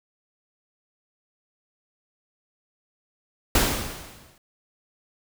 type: noise with exponential decay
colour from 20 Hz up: pink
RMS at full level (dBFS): -18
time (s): 3.55-4.38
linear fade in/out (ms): 2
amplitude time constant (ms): 180
effects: none